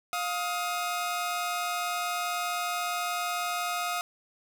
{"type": "tone pair together", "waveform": "sawtooth", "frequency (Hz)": [706, 1257.9], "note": ["F5", "D#6"], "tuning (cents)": [19, 19], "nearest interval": "minor seventh", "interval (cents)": 1000, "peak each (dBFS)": -28, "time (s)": [0.13, 4.01], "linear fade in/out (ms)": 0, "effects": []}